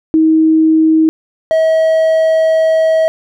sine / triangle tone pair in turn, 317.6 / 641.5 Hz, D#4 / E5, +36 / -47 cents, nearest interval octave, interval 1217 cents, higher second, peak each -6 dBFS, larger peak neither, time 0.14-1.09 / 1.51-3.08 s, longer second, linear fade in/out 0 ms, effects none

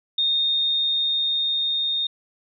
sine tone with level ramp, 3677 Hz, A#7, 24 cents flat, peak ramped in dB -18 to -21 dBFS, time 0.18-2.07 s, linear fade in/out 5 ms, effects none

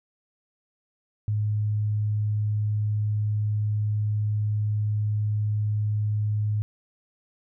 sine tone, 105.6 Hz, G#2, 29 cents sharp, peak -22 dBFS, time 1.28-6.62 s, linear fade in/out 0 ms, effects none

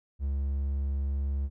triangle tone, 69.3 Hz, C#2, in tune, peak -25 dBFS, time 0.19-1.5 s, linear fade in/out 50 ms, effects none

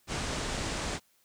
pink low-pass noise, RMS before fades -34 dBFS, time 0.07-1 s, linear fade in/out 50 ms, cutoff 8800 Hz, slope 48 dB/octave, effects white hiss -68 dBFS RMS until 1.24 s

